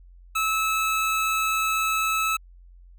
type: tone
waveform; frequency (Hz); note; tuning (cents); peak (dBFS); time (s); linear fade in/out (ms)
25% pulse; 1302; E6; -22; -18; 0.35-2.37; 10
effects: added 44 Hz sine -46 dBFS peak until 2.98 s